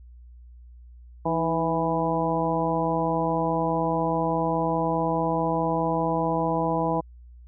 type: harmonic tone with a mistuned harmonic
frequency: 164.81 Hz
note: E3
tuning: in tune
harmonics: 1 / 2 / 3 / 4 / 5 / 6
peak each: -29 / -29 / -29 / -29 / -29 / -29 dBFS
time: 1.25-7.01 s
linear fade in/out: 10 ms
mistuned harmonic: 2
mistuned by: -50 cents
effects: added 60 Hz sine -44 dBFS peak until 7.47 s